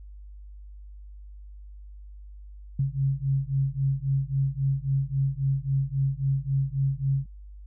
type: beating tone pair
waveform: sine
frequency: 134.6 / 138.3 Hz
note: C3 / C#3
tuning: +49 / -4 cents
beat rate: 3.7 Hz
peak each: -26 dBFS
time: 2.79-7.26 s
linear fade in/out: 5 ms
effects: added 50 Hz sine -41 dBFS peak until 7.66 s